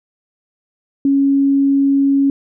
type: tone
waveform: sine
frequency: 276.6 Hz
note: C#4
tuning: 4 cents flat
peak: -10 dBFS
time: 1.05-2.3 s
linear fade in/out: 2 ms
effects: none